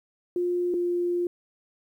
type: tone pair in turn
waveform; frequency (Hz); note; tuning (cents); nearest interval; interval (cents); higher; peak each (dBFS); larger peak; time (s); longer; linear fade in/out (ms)
sine; 353.9 / 351; F4 / F4; +23 / +9; unison; 14; first; -23; neither; 0.36-0.74 / 0.74-1.27; second; 2
effects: 10-bit